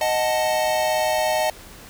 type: chord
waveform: square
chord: D# diminished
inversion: none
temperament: equal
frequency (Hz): 622.3 / 740 / 880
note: D#5 / F#5 / A5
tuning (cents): 0 / 0 / 0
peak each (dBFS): -22 / -26 / -26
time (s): 0.01-1.5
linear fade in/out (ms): 2
effects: pink hiss -43 dBFS RMS until 1.89 s